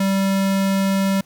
square tone, 194.4 Hz, G3, 14 cents flat, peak -17 dBFS, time 0-1.21 s, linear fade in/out 5 ms, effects pink hiss -54 dBFS RMS until 1.25 s

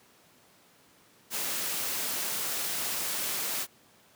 white noise, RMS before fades -32 dBFS, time 1.3-3.67 s, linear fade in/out 50 ms, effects pink hiss -60 dBFS RMS until 4.15 s + high-pass 150 Hz 12 dB/octave

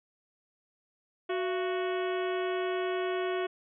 harmonic tone with a mistuned harmonic, 369.5 Hz, F#4, 2 cents flat, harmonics 1 / 2 / 3 / 4 / 5 / 6 / 7 / 8 / 9, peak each -30 / -36 / -40 / -42 / -44 / -46 / -47 / -48 / -49 dBFS, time 1.29-3.47 s, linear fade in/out 10 ms, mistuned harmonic 2, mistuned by -140 cents, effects none

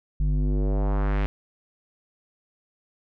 square tone with low-pass filter sweep, 49.79 Hz, G1, 28 cents sharp, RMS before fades -23 dBFS, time 0.2-1.26 s, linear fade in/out 0 ms, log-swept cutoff 130 to 2600 Hz, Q 1.5, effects none

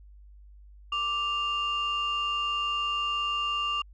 sine tone pair together, 1174.7 / 2797 Hz, D6 / F7, 0 / +2 cents, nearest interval octave + minor third, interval 1502 cents, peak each -28 dBFS, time 0.92-3.82 s, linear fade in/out 5 ms, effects tanh soft clip ceiling -21 dBFS + added 50 Hz sine -48 dBFS peak until 3.93 s

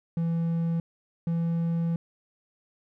triangle tone pair in turn, 166.7 / 167.39 Hz, E3 / E3, +20 / +27 cents, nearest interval unison, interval 7 cents, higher second, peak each -22 dBFS, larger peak neither, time 0.17-0.8 / 1.27-1.96 s, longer second, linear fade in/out 2 ms, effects none

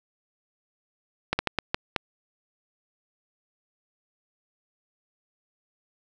slowing click train, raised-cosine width 0.3 ms, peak -7 dBFS, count 6, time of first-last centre 1.33-1.962 s, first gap 60 ms, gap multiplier 1.38, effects none

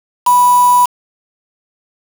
sine tone with quantisation, 984 Hz, B5, 7 cents flat, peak -6 dBFS, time 0.26-0.86 s, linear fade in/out 10 ms, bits 3, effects none

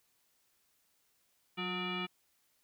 sine tone with frequency modulation, 1268 Hz, D#6, 32 cents sharp, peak -34 dBFS, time 1.57-2.07 s, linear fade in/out 20 ms, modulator 542 Hz, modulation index 3.4, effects white hiss -74 dBFS RMS until 2.63 s

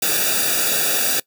white noise with comb filter, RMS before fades -19 dBFS, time 0.02-1.2 s, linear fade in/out 5 ms, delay 0.95 ms, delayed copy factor -0.95, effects noise-tail reverb RT60 0.1 s tail -22 dB re dry

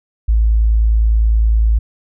sine tone, 54.9 Hz, A1, 3 cents flat, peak -9 dBFS, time 0.28-1.79 s, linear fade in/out 10 ms, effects none

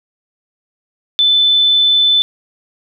sine tone, 3515 Hz, A7, 2 cents flat, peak -8 dBFS, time 1.19-2.22 s, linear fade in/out 0 ms, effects none

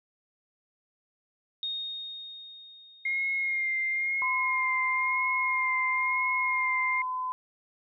sine tone with exponential decay, 3710 Hz, A#7, 9 cents flat, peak -29 dBFS, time 1.63-4.07 s, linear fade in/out 1 ms, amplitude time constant 530 ms
sine tone with vibrato, 2131 Hz, C7, 31 cents sharp, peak -26 dBFS, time 3.05-7.02 s, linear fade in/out 5 ms, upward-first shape sine, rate 1 Hz, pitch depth 29 cents each way
sine tone with pitch glide, 1024 to 1017.5 Hz, C6 to C6, -38 to -49 cents, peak -29 dBFS, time 4.22-7.32 s, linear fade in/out 0 ms, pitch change -11 cents, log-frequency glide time 5.37-6.63 s
effects none

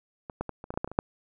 clicks, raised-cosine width 1 ms, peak -23 / -16 / -20 / -26 / -19 / -26 / -14 / -14 / -25 / -25 / -8 dBFS, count 11, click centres 0.298 / 0.41 / 0.493 / 0.641 / 0.705 / 0.74 / 0.775 / 0.845 / 0.876 / 0.916 / 0.989 s, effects none

